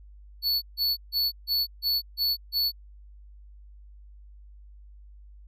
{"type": "tone bursts", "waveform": "square", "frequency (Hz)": 4435, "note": "C#8", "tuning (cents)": 0, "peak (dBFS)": -23, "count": 7, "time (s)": [0.42, 2.72], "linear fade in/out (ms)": 50, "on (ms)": 200, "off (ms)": 150, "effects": ["added 50 Hz sine -46 dBFS peak until 5.47 s"]}